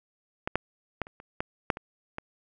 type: clicks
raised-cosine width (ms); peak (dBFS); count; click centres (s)
0.5; -14 / -9 / -13 / -30 / -30 / -14 / -8 / -22 / -19; 9; 0.475 / 0.556 / 1.017 / 1.069 / 1.201 / 1.405 / 1.702 / 1.771 / 2.184
effects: none